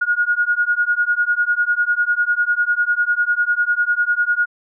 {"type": "beating tone pair", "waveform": "sine", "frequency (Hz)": [1435, 1445], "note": ["F6", "F#6"], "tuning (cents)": [47, -41], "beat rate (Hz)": 10, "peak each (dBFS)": -18, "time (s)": [0.01, 4.46], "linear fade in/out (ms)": 10, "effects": []}